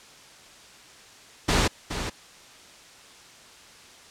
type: noise with echo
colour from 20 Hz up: pink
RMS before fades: -21 dBFS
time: 1.48-1.68 s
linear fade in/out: 10 ms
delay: 420 ms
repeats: 1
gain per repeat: -9 dB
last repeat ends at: 2.1 s
effects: white hiss -49 dBFS RMS until 4.1 s + low-pass 7000 Hz 12 dB/octave